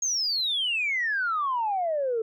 sine exponential sweep, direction down, 6600 to 434.5 Hz, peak -23 dBFS, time 0.02-2.22 s, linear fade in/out 5 ms, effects tanh soft clip ceiling -19 dBFS

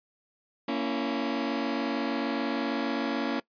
sawtooth chord, A# diminished, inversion none, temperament just, 233.1 / 279.7 / 335.6 Hz, A#3 / C#4 / E4, 0 / +16 / +31 cents, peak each -28 / -26 / -31 dBFS, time 0.68-3.4 s, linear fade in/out 5 ms, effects noise-tail reverb RT60 0.1 s tail -21 dB re dry + resampled to 11025 Hz

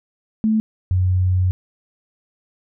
sine tone pair in turn, 218.5 / 91.87 Hz, A3 / F#2, -12 / -12 cents, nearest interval octave + minor third, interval 1500 cents, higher first, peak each -14 dBFS, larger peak neither, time 0.44-0.6 / 0.91-1.51 s, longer second, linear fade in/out 0 ms, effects none

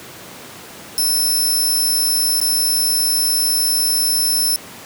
15% pulse tone with dropouts, 5310 Hz, E8, 12 cents sharp, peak -9 dBFS, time 0.98-4.56 s, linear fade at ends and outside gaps 0 ms, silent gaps 2.401-2.414 s, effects pink hiss -36 dBFS RMS until 4.85 s + high-pass 150 Hz 12 dB/octave

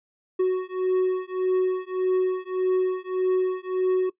triangle beating tone pair, 370 / 371.7 Hz, F#4 / F#4, 0 / +8 cents, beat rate 1.7 Hz, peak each -22 dBFS, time 0.39-4.1 s, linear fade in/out 10 ms, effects noise-tail reverb RT60 0.1 s tail -20 dB re dry + resampled to 8000 Hz

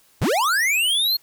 square linear sweep, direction up, 51 to 4333 Hz, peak -18 dBFS, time 0.21-1.17 s, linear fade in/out 10 ms, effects white hiss -57 dBFS RMS until 1.22 s

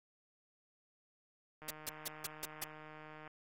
click train, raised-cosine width 0.5 ms, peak -37 dBFS, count 256, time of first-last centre 1.62-3.276 s, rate 154 Hz
white noise bursts, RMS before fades -39 dBFS, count 6, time 1.68-2.642 s, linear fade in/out 5 ms, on 27 ms, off 160 ms
effects AAC 64 kbps

